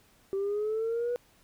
sine linear sweep, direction up, 386.4 to 490 Hz, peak -26 dBFS, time 0.33-1.16 s, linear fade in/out 0 ms, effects tanh soft clip ceiling -25 dBFS + pink hiss -63 dBFS RMS until 1.43 s

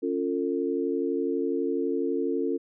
sine chord, Db augmented, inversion none, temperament equal with one note detuned, 277.2 / 349.2 / 449 Hz, Db4 / F4 / A4, 0 / 0 / +35 cents, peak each -29 dBFS, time 0.02-2.58 s, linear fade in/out 20 ms, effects none

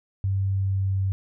sine tone with pitch glide, 97.1 to 96.26 Hz, G2 to G2, -16 to -31 cents, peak -21 dBFS, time 0.24-1.12 s, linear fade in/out 0 ms, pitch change -15 cents, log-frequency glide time 0.47-1.01 s, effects none

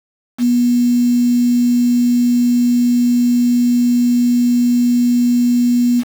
sine tone with quantisation, 242.9 Hz, B3, 29 cents flat, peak -10 dBFS, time 0.38-6.04 s, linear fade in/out 50 ms, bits 5, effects none

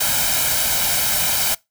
white noise with comb filter, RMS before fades -19 dBFS, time 0-1.55 s, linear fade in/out 10 ms, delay 1.3 ms, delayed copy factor +0.65, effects noise-tail reverb RT60 0.2 s tail -23 dB re dry

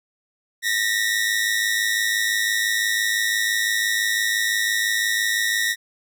sawtooth tone pair together, 1830 / 1935.9 Hz, A#6 / B6, -32 / -35 cents, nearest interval minor second, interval 97 cents, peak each -19 dBFS, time 0.62-5.76 s, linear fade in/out 50 ms, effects none

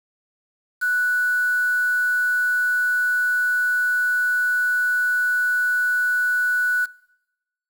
sine tone with quantisation, 1480 Hz, F#6, in tune, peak -18 dBFS, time 0.81-6.86 s, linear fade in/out 20 ms, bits 6, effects noise-tail reverb RT60 0.9 s tail -22 dB re dry

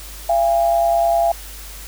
sine tone pair together, 681 / 810.9 Hz, F5 / G#5, -44 / -42 cents, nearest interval minor third, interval 302 cents, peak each -14 / -20 dBFS, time 0.29-1.32 s, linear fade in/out 5 ms, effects added 50 Hz sine -35 dBFS peak until 1.87 s + white hiss -37 dBFS RMS until 1.87 s

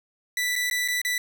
sawtooth tone with dropouts, 1975.5 Hz, B6, in tune, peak -20 dBFS, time 0.37-1.18 s, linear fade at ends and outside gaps 2 ms, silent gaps 0.556-0.561 / 0.7-0.711 / 0.878-0.884 / 1.016-1.049 s, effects none

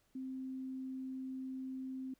sine tone, 261.6 Hz, C4, in tune, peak -40 dBFS, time 0.15-2.14 s, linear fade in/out 5 ms, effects pink hiss -75 dBFS RMS until 2.19 s

